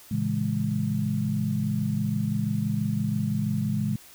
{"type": "chord", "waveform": "sine", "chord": "A major seventh", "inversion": "none", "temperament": "equal with one note detuned", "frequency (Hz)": [112.77, 138.59, 164.81, 207.7], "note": ["A2", "C#3", "E3", "G#3"], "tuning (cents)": [43, 0, 0, 0], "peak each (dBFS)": [-30, -30, -31, -27], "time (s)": [0.11, 3.96], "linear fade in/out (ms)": 5, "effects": ["white hiss -50 dBFS RMS until 4.14 s"]}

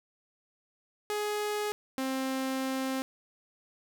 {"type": "tone pair in turn", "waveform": "sawtooth", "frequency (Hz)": [418.4, 264.2], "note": ["G#4", "C4"], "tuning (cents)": [13, 17], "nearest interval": "minor sixth", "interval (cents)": 796, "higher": "first", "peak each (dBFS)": -26, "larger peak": "neither", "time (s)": [[1.1, 1.72], [1.98, 3.02]], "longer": "second", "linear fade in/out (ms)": 0, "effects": []}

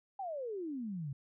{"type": "exponential sweep", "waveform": "sine", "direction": "down", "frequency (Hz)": [812, 130.81], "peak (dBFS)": -37, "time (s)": [0.19, 1.13], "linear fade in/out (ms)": 5, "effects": []}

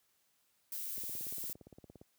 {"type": "noise", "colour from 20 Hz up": "violet", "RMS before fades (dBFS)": -41, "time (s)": [0.72, 1.53], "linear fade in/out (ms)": 2}
{"type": "click train", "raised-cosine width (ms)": 2, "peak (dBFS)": -39, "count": 19, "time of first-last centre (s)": [0.98, 2.014], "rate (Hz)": 17.4}
{"effects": ["white hiss -75 dBFS RMS until 2.18 s", "high-pass 60 Hz 12 dB/octave"]}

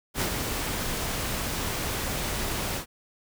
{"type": "noise with ADSR envelope", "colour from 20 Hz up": "pink", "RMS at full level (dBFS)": -26, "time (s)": [0.14, 2.86], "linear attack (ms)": 70, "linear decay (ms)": 84, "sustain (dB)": -4, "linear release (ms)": 97, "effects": []}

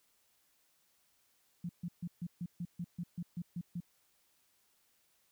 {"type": "tone bursts", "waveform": "sine", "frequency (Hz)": 173.4, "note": "F3", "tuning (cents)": -12, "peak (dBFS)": -36, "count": 12, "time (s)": [1.64, 3.804], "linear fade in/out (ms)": 5, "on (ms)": 52, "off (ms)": 140, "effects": ["white hiss -73 dBFS RMS until 5.31 s"]}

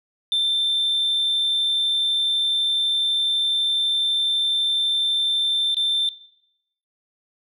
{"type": "tone with dropouts", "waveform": "sine", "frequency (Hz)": 3564, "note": "A7", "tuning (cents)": 22, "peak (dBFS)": -16, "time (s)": [0.32, 6.09], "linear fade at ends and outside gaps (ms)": 1, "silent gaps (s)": [5.745, 5.768], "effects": ["noise-tail reverb RT60 0.8 s tail -19 dB re dry", "tanh soft clip ceiling -16 dBFS"]}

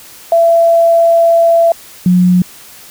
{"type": "tone pair in turn", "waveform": "sine", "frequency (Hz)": [671, 180.31], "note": ["E5", "F#3"], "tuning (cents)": [31, -44], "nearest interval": "octave + major seventh", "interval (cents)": 2275, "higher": "first", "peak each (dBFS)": -5, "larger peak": "neither", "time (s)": [[0.32, 1.72], [2.06, 2.42]], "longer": "first", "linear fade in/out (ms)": 2, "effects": ["white hiss -36 dBFS RMS until 2.9 s"]}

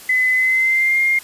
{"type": "tone with pitch glide", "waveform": "sine", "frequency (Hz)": [2021, 2121], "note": ["B6", "C7"], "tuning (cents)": [39, 23], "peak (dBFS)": -13, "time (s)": [0.09, 1.19], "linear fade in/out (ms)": 5, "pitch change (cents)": 84, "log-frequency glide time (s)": [0.33, 0.99], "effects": ["white hiss -39 dBFS RMS until 1.23 s", "resampled to 32000 Hz"]}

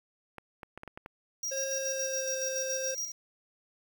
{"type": "clicks", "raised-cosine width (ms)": 0.5, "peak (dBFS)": -27, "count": 7, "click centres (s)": [0.383, 0.632, 0.776, 0.834, 0.877, 0.975, 1.061]}
{"type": "tone with tremolo", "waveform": "square", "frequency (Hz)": 5710, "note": "F8", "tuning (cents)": 37, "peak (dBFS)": -32, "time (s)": [1.43, 3.12], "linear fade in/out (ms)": 5, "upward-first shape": "square", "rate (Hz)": 7.1, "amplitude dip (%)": 50}
{"type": "tone with pitch glide", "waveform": "square", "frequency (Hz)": [540, 528], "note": ["C#5", "C5"], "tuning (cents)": [-45, 16], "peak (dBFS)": -34, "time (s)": [1.51, 2.95], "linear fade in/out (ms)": 10, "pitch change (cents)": -39, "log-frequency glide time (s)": [1.7, 2.32]}
{"effects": ["9-bit"]}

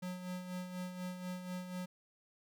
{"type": "tone with tremolo", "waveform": "square", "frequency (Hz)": 181.7, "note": "F#3", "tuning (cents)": -31, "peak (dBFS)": -39, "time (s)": [0.02, 1.86], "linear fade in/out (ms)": 10, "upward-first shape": "sine", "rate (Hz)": 4.1, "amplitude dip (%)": 55, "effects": []}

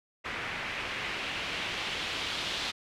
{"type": "noise with low-pass filter sweep", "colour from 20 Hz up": "white", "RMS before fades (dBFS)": -35, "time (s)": [0.24, 2.72], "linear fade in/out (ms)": 20, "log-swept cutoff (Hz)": [2100, 3700], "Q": 1.8, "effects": []}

